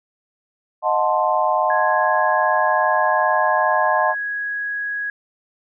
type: chord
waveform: sine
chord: D# diminished seventh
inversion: none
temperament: equal with one note detuned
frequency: 622.3 / 724.8 / 880 / 1046.5 Hz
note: D#5 / F#5 / A5 / C6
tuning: 0 / -36 / 0 / 0 cents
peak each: -21 dBFS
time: 0.82-4.15 s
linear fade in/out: 50 ms
type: tone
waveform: sine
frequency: 1661.2 Hz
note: G#6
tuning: in tune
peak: -22 dBFS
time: 1.7-5.1 s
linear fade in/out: 2 ms
effects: none